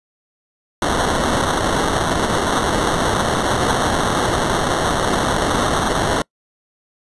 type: noise with sample-and-hold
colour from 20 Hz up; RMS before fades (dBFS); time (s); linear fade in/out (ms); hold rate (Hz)
white; -18; 0.82-6.22; 2; 2450
effects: noise-tail reverb RT60 0.1 s tail -26 dB re dry + resampled to 24000 Hz